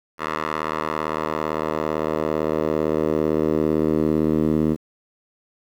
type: tone with band-pass filter sweep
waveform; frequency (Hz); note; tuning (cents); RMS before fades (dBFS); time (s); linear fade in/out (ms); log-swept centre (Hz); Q
10% pulse; 77.78; D#2; 0; -22; 0.18-4.77; 50; 1300 to 260; 1.4
effects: 8-bit